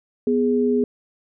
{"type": "tone pair together", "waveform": "sine", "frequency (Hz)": [246.9, 415.3], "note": ["B3", "G#4"], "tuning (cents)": [0, 0], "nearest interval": "major sixth", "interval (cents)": 900, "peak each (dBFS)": -19, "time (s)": [0.27, 0.84], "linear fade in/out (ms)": 2, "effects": []}